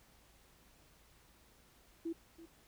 sine tone with echo, 331.6 Hz, E4, 10 cents sharp, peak -36 dBFS, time 2.05-2.13 s, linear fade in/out 10 ms, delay 330 ms, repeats 1, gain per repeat -15 dB, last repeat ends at 2.46 s, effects added 55 Hz sine -70 dBFS peak until 2.67 s + pink hiss -66 dBFS RMS until 2.67 s

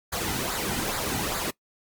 pink noise with flanger, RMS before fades -29 dBFS, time 0.12-1.51 s, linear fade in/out 10 ms, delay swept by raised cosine 0.34 to 1.84 ms, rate 2.4 Hz, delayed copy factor -0.6, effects noise-tail reverb RT60 0.1 s tail -21 dB re dry + Opus 48 kbps

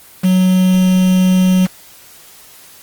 triangle tone with quantisation, 185 Hz, F#3, in tune, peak -6 dBFS, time 0.23-1.67 s, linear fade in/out 20 ms, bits 4, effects white hiss -41 dBFS RMS until 2.82 s + Opus 32 kbps

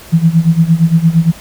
sine tone with tremolo, 164.81 Hz, E3, in tune, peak -3 dBFS, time 0.12-1.32 s, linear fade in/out 20 ms, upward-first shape sine, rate 8.7 Hz, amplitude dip 85%, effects pink hiss -35 dBFS RMS until 1.4 s

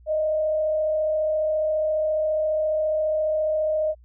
sine tone with frequency modulation, 620 Hz, D#5, 6 cents flat, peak -20 dBFS, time 0.06-3.95 s, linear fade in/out 50 ms, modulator 34.6 Hz, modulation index 0.31, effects added 60 Hz sine -48 dBFS peak until 4.04 s

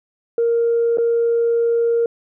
sine tone with dropouts, 466.2 Hz, A#4, in tune, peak -13 dBFS, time 0.38-2.06 s, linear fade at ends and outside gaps 2 ms, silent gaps 0.973-0.983 s, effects tanh soft clip ceiling -10 dBFS

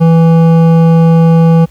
triangle tone with hard clipping, 164.81 Hz, E3, in tune, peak -5 dBFS, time 0-1.66 s, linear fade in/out 20 ms, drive 15 dB, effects added 60 Hz sine -39 dBFS peak until 1.7 s + pink hiss -47 dBFS RMS until 1.7 s

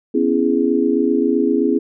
sine chord, C# minor seventh, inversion third, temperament just, 249.5 / 277.2 / 332.6 / 415.8 Hz, B3 / C#4 / E4 / G#4, +18 / 0 / +16 / +2 cents, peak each -19 dBFS, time 0.14-1.79 s, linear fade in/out 10 ms, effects none

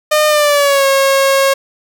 sawtooth tone with pitch glide, 608 to 544.8 Hz, D#5 to C#5, -40 to -30 cents, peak -5 dBFS, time 0.11-1.54 s, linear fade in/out 10 ms, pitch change -190 cents, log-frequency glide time 0.28-0.86 s, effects none

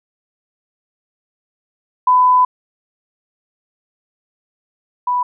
sine tone pair in turn, 1002 / 987.6 Hz, B5 / B5, +25 / 0 cents, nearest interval unison, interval 25 cents, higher first, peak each -8 / -14 dBFS, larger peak first, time 2.07-2.45 / 5.07-5.23 s, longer first, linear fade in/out 5 ms, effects none

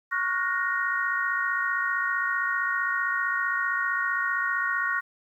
sine chord, Gb major seventh, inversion second, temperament equal with one note detuned, 1108.7 / 1424.6 / 1480 / 1864.7 Hz, Db6 / F6 / Gb6 / Bb6, 0 / +34 / 0 / 0 cents, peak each -30 / -30 / -31 / -28 dBFS, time 0.11-5.01 s, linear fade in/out 20 ms, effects 10-bit

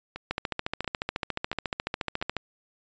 two click trains, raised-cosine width 0.3 ms, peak -12 / -20 dBFS, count 30 / 4, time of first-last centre 0.31-2.367 / 0.16-2.215 s, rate 14.1 / 1.46 Hz, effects resampled to 16000 Hz

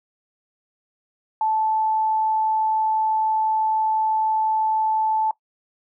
sine tone, 874 Hz, A5, 12 cents flat, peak -18 dBFS, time 1.41-5.31 s, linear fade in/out 2 ms, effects noise-tail reverb RT60 0.1 s tail -19 dB re dry

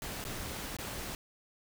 pink noise with dropouts, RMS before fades -40 dBFS, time 0.02-1.15 s, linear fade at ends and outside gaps 1 ms, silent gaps 0.241-0.25 / 0.767-0.786 s, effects none

